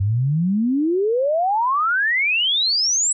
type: exponential sweep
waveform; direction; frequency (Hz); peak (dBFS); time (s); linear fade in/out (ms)
sine; up; 94.1 to 8000; -16; 0-3.13; 10
effects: none